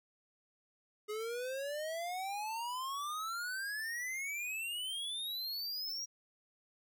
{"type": "exponential sweep", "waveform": "square", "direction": "up", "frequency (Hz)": [416.1, 5740], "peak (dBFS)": -38, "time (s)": [1.08, 6.06], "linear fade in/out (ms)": 20, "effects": []}